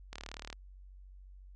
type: click train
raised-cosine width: 0.2 ms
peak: -25 dBFS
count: 16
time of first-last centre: 0.13-0.528 s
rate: 37.7 Hz
effects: added 47 Hz sine -50 dBFS peak until 1.55 s + resampled to 24000 Hz

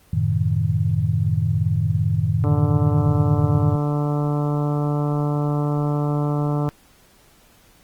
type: chord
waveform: sine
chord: F# diminished seventh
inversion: none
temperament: equal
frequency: 92.5 / 110 / 130.81 / 155.56 Hz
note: F#2 / A2 / C3 / Eb3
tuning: 0 / 0 / 0 / 0 cents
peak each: -23 / -21 / -27 / -22 dBFS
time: 0.13-3.76 s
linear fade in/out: 5 ms
type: harmonic tone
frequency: 146.83 Hz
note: D3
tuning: in tune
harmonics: 1 / 2 / 3 / 4 / 5 / 6 / 7 / 8 / 9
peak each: -20 / -26 / -30 / -32 / -34 / -36 / -37 / -38 / -39 dBFS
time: 2.44-6.69 s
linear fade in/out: 0 ms
effects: pink hiss -54 dBFS RMS until 7.83 s + Opus 24 kbps

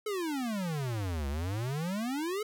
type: exponential two-way sweep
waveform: square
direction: down then up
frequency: 440 to 67.5 to 440 Hz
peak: -32 dBFS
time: 0.06-2.43 s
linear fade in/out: 5 ms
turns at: 1.28 s
effects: none

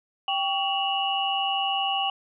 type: tone cluster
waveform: sine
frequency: 785 / 1130 / 2737 / 2910 Hz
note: G5 / C#6 / F7 / F#7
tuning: +2 / +33 / -36 / -29 cents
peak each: -26 / -34 / -34 / -27 dBFS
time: 0.28-2.1 s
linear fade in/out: 2 ms
effects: none

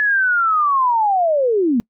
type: linear sweep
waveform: sine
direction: down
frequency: 1720 to 219 Hz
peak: -13 dBFS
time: 0-1.8 s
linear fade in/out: 0 ms
effects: noise-tail reverb RT60 0.1 s tail -26 dB re dry

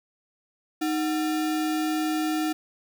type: tone with sample-and-hold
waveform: sine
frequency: 311.1 Hz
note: D#4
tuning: in tune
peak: -23 dBFS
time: 0.81-2.53 s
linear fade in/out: 10 ms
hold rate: 1050 Hz
effects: none

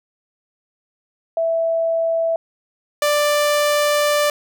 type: tone pair in turn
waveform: sine / sawtooth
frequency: 659.3 / 589.4 Hz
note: E5 / D5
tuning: 0 / +6 cents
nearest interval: major second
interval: 194 cents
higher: first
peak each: -16 / -11 dBFS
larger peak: second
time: 1.37-2.36 / 3.02-4.3 s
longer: second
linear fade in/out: 2 ms
effects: none

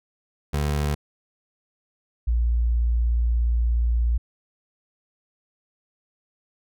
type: tone pair in turn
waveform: 25% pulse / sine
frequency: 73.42 / 58.44 Hz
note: D2 / A#1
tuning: 0 / +5 cents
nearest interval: major third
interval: 395 cents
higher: first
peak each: -18 dBFS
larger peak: neither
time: 0.53-0.95 / 2.27-4.18 s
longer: second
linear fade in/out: 10 ms
effects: none

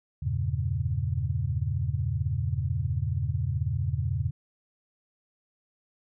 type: chord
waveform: sine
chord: E diminished seventh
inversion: none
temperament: equal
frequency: 82.41 / 98 / 116.54 / 138.59 Hz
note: E2 / G2 / Bb2 / Db3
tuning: 0 / 0 / 0 / 0 cents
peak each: -31 dBFS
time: 0.22-4.31 s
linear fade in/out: 10 ms
effects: none

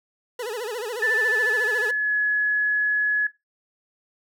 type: tone with vibrato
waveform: 40% pulse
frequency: 456.8 Hz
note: A#4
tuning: 35 cents flat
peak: -27 dBFS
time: 0.39-1.91 s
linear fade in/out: 5 ms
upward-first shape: sine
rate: 14 Hz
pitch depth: 170 cents each way
type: tone with pitch glide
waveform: sine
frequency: 1760 to 1694.2 Hz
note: A6 to G#6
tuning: 0 to +34 cents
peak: -19 dBFS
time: 1.02-3.27 s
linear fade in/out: 5 ms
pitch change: -66 cents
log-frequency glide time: 1.14-2.14 s
effects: noise-tail reverb RT60 0.2 s tail -18 dB re dry

